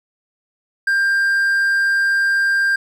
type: tone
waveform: triangle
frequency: 1592 Hz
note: G6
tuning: 26 cents sharp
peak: -12 dBFS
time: 0.87-2.76 s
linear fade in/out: 5 ms
effects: none